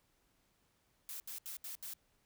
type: noise bursts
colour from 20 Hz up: blue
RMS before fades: -45 dBFS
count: 5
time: 1.09-1.936 s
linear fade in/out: 0 ms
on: 110 ms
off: 74 ms
effects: pink hiss -75 dBFS RMS until 2.25 s